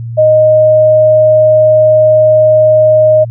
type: tone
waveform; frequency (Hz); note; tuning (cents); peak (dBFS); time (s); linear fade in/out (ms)
sine; 620; D#5; -6; -3; 0.17-3.25; 20
effects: added 116 Hz sine -18 dBFS peak until 3.3 s